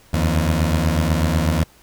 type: beating tone pair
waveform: 20% pulse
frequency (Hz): 78.1 / 86.2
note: D#2 / F2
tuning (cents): +7 / -22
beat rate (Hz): 8.1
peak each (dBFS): -13 / -16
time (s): 0.13-1.64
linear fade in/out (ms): 10
effects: pink hiss -51 dBFS RMS until 1.82 s